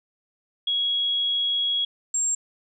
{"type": "tone pair in turn", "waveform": "sine", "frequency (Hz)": [3322, 7458], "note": ["G#7", "A#8"], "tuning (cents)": [0, 0], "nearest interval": "octave + major second", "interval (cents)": 1400, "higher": "second", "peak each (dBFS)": -21, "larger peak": "neither", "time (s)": [[0.67, 1.85], [2.14, 2.35]], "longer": "first", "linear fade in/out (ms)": 5, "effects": []}